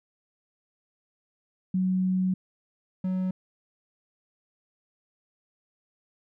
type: tone pair in turn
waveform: sine / triangle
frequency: 185.8 / 185.8 Hz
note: F#3 / F#3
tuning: +7 / +7 cents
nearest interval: unison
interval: 0 cents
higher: neither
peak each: -22 / -23 dBFS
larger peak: first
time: 1.74-2.34 / 3.04-3.31 s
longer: first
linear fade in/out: 5 ms
effects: none